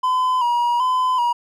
triangle tone with vibrato, 986 Hz, B5, 3 cents flat, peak -14 dBFS, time 0.03-1.33 s, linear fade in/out 10 ms, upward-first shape square, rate 1.3 Hz, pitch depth 52 cents each way, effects none

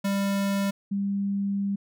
square / sine tone pair in turn, 198.1 / 199.02 Hz, G3 / G3, +18 / +26 cents, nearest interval unison, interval 8 cents, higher second, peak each -24 dBFS, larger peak neither, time 0.04-0.71 / 0.91-1.76 s, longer second, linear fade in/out 10 ms, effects none

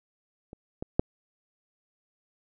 clicks, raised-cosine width 2 ms, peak -29 / -20 / -7 dBFS, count 3, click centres 0.531 / 0.825 / 0.995 s, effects none

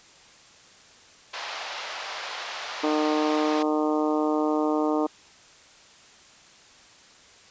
pink band-pass noise, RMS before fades -35 dBFS, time 1.33-3.63 s, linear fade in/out 10 ms, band 650 to 5200 Hz, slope 24 dB/octave
harmonic tone, 152.7 Hz, D#3, 32 cents flat, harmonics 2 / 3 / 4 / 5 / 6 / 7 / 8, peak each -24 / -28 / -30 / -32 / -34 / -35 / -36 dBFS, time 2.83-5.07 s, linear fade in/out 10 ms
effects white hiss -52 dBFS RMS until 7.5 s + resampled to 16000 Hz

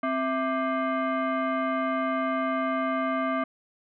sine tone with frequency modulation, 262.5 Hz, C4, 6 cents sharp, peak -24 dBFS, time 0.03-3.44 s, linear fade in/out 5 ms, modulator 920 Hz, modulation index 1.4, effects none

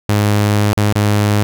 sawtooth tone with dropouts, 103.83 Hz, G#2, in tune, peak -7 dBFS, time 0.09-1.43 s, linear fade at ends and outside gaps 0 ms, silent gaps 0.731-0.774 / 0.926-0.955 s, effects none

